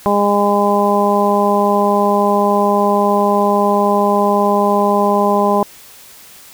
harmonic tone, 203.7 Hz, G#3, 33 cents flat, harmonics 1 / 2 / 3 / 4 / 5, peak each -17 / -17 / -17 / -17 / -17 dBFS, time 0.06-5.63 s, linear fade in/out 0 ms, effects white hiss -40 dBFS RMS until 6.53 s

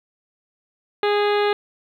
harmonic tone with a mistuned harmonic, 412.6 Hz, G#4, 11 cents flat, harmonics 1 / 2 / 3 / 4 / 5 / 6 / 7 / 8 / 9 / 10, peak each -18 / -24 / -28 / -30 / -32 / -34 / -35 / -36 / -37 / -38 dBFS, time 1.03-1.53 s, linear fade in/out 2 ms, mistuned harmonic 8, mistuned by +44 cents, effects 9-bit

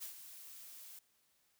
blue noise with ADSR envelope, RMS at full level -44 dBFS, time 0-0.99 s, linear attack 24 ms, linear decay 110 ms, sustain -9 dB, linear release 4 ms, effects white hiss -75 dBFS RMS until 1.59 s

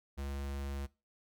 square tone, 69.5 Hz, C#2, 5 cents sharp, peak -38 dBFS, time 0.17-0.87 s, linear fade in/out 20 ms, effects noise-tail reverb RT60 0.3 s tail -21 dB re dry

